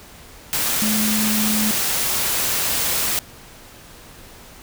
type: tone in noise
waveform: sine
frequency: 214.4 Hz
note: A3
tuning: 45 cents flat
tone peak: -20 dBFS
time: 0.82-1.71 s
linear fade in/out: 0 ms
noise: white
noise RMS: -21 dBFS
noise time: 0.53-3.19 s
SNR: -2 dB
effects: pink hiss -43 dBFS RMS until 4.62 s